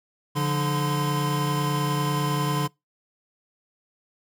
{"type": "tone cluster", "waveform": "square", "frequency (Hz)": [144.7, 174.8, 303.2, 1025], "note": ["D3", "F3", "D#4", "C6"], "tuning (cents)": [-25, 2, -45, -36], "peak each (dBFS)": [-25, -33, -33, -30], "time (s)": [0.35, 2.68], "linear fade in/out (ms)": 20, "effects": ["noise-tail reverb RT60 0.2 s tail -25 dB re dry"]}